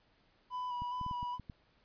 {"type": "tone with vibrato", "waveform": "triangle", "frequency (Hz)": 987.8, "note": "B5", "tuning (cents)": 0, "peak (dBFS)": -34, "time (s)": [0.5, 1.39], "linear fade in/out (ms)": 50, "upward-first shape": "square", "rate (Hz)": 2.4, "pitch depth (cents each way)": 19}
{"type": "clicks", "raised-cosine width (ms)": 5, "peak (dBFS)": -32, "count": 7, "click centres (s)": [0.82, 1.013, 1.064, 1.112, 1.229, 1.397, 1.498]}
{"effects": ["pink hiss -70 dBFS RMS until 1.84 s", "resampled to 11025 Hz"]}